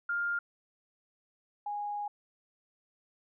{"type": "tone pair in turn", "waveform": "sine", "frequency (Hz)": [1404, 825], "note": ["F6", "G#5"], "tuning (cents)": [9, -12], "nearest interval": "major sixth", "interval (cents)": 921, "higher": "first", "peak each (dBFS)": [-29, -33], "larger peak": "first", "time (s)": [[0.09, 0.39], [1.66, 2.08]], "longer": "second", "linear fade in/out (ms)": 5, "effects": []}